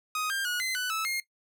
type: tone with pitch steps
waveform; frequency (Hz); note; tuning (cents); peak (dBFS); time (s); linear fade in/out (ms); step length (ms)
sawtooth; 1251 / 1594 / 1454 / 2055 / 1493 / 1307 / 2132; D#6 / G6 / F#6 / C7 / F#6 / E6 / C7; +9 / +28 / -31 / -32 / +15 / -15 / +32; -25; 0.15-1.2; 2; 150
effects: noise-tail reverb RT60 0.1 s tail -18 dB re dry